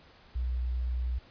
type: tone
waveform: sine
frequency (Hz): 61.74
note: B1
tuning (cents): 0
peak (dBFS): -28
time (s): 0.35-1.19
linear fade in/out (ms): 10
effects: pink hiss -57 dBFS RMS until 1.3 s + resampled to 11025 Hz